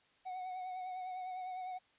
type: tone with vibrato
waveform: triangle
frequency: 739 Hz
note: F#5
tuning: 2 cents flat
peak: -38 dBFS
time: 0.25-1.79 s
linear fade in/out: 20 ms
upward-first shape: triangle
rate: 9.9 Hz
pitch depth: 37 cents each way
effects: white hiss -70 dBFS RMS until 1.98 s + resampled to 8000 Hz